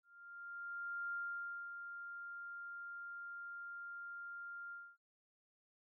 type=tone with ADSR envelope; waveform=sine; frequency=1396.9 Hz; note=F6; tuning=in tune; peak=-39 dBFS; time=0.03-4.97 s; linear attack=1100 ms; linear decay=570 ms; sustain=-7 dB; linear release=250 ms; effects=noise-tail reverb RT60 0.1 s tail -20 dB re dry